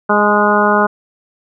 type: harmonic tone with a mistuned harmonic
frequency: 207.2 Hz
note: G#3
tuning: 4 cents flat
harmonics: 1 / 2 / 3 / 4 / 5 / 6 / 7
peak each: -17 / -17 / -17 / -17 / -17 / -17 / -17 dBFS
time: 0.09-0.87 s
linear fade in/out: 10 ms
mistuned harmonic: 4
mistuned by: +22 cents
effects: none